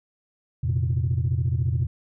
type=chord; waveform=sine; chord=F suspended fourth; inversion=none; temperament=equal; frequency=87.31 / 116.54 / 130.81 Hz; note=F2 / Bb2 / C3; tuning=0 / 0 / 0 cents; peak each=-24 dBFS; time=0.63-1.87 s; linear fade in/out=10 ms; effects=tanh soft clip ceiling -15 dBFS